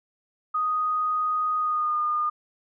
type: tone with pitch glide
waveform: sine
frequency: 1244.5 to 1217.5 Hz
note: D#6 to D#6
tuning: 0 to -38 cents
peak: -22 dBFS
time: 0.54-2.3 s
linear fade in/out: 10 ms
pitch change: -38 cents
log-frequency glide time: 1.58-1.97 s
effects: none